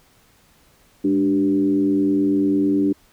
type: tone with frequency modulation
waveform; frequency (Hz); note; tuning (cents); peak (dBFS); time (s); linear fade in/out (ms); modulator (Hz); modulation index
sine; 293.7; D4; 0; -15; 1.04-2.93; 10; 90.9; 0.73
effects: pink hiss -56 dBFS RMS until 3.12 s